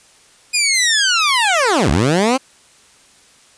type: linear two-way sweep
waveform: 15% pulse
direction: down then up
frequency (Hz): 2489 to 61.9 to 273.5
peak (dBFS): -6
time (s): 0.53-2.38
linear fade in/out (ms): 20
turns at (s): 1.9
effects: white hiss -49 dBFS RMS until 3.57 s + resampled to 22050 Hz